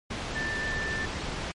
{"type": "tone in noise", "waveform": "sine", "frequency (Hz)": 1772, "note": "A6", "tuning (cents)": 12, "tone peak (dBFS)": -30, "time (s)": [0.35, 1.06], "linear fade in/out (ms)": 10, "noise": "pink", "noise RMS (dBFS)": -33, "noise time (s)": [0.1, 1.52], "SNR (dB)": 0, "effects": ["low-pass 5000 Hz 12 dB/octave", "MP3 48 kbps"]}